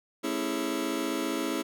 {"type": "chord", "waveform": "sawtooth", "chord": "A major seventh", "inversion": "none", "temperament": "just", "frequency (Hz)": [220, 275, 330, 412.5], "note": ["A3", "C#4", "E4", "G#4"], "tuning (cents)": [0, -14, 2, -12], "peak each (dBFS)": [-34, -28, -28, -32], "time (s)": [0.23, 1.63], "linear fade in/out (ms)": 20, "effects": []}